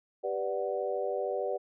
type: chord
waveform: sine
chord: G major seventh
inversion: none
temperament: equal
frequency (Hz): 392 / 493.9 / 587.3 / 740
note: G4 / B4 / D5 / F#5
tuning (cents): 0 / 0 / 0 / 0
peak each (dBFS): -35 / -34 / -34 / -38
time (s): 0.23-1.58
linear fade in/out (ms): 20
effects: none